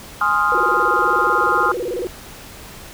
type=chord; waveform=sine; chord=F minor seventh; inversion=first; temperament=equal; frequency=830.6 / 1046.5 / 1244.5 / 1396.9 Hz; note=Ab5 / C6 / Eb6 / F6; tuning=0 / 0 / 0 / 0 cents; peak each=-23 / -21 / -18 / -19 dBFS; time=0.21-1.72 s; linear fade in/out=2 ms
type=tone with vibrato; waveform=sine; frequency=421.6 Hz; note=G#4; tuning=26 cents sharp; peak=-21 dBFS; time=0.52-2.07 s; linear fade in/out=0 ms; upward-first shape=square; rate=18 Hz; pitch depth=260 cents each way
effects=pink hiss -38 dBFS RMS until 2.93 s